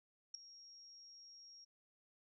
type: tone with ADSR envelope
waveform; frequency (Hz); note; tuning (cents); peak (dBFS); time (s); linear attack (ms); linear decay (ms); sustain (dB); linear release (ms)
sine; 5588; F8; 0; -38; 0.34-1.65; 8; 3; -18; 13
effects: none